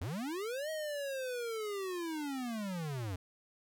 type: linear two-way sweep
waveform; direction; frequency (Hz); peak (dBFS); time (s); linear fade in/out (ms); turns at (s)
square; up then down; 73 to 636 to 86.9; -37; 0.01-3.16; 5; 0.7
effects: none